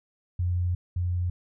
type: tone pair in turn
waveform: sine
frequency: 88.8 / 88.8 Hz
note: F2 / F2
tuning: +29 / +29 cents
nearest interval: unison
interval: 0 cents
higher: neither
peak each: -23 / -24 dBFS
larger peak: first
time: 0.39-0.75 / 0.96-1.3 s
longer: first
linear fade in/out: 5 ms
effects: none